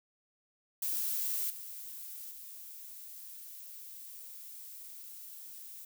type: noise with level steps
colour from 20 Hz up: violet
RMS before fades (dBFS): -34 / -45 / -48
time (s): 0.82-5.85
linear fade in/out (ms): 5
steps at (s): 1.5 / 2.31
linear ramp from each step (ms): 2
effects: none